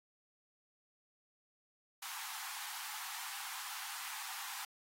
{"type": "high-pass noise", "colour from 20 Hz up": "pink", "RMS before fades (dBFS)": -45, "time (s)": [2.02, 4.65], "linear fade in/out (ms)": 5, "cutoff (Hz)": 770, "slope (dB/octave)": 96, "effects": ["AAC 48 kbps"]}